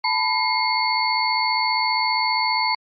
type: tone cluster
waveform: sine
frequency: 880 / 995 / 2142 / 4455 Hz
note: A5 / B5 / C7 / C#8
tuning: 0 / +13 / +40 / +8 cents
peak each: -24 dBFS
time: 0.04-2.75 s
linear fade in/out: 5 ms
effects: Opus 48 kbps